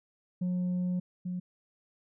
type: tone pair in turn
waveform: sine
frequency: 180.2 / 180.2 Hz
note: F#3 / F#3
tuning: -45 / -45 cents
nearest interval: unison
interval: 0 cents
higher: neither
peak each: -25 / -31 dBFS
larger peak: first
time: 0.41-1 / 1.25-1.4 s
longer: first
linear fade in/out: 10 ms
effects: tanh soft clip ceiling -27 dBFS